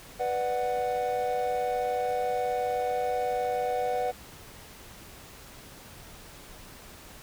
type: chord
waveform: triangle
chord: B minor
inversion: none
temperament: just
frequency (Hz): 493.9 / 592.7 / 740.8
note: B4 / D5 / F#5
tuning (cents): 0 / +16 / +2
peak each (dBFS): -28 / -33 / -27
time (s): 0.19-4.12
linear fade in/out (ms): 20
effects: pink hiss -48 dBFS RMS until 7.22 s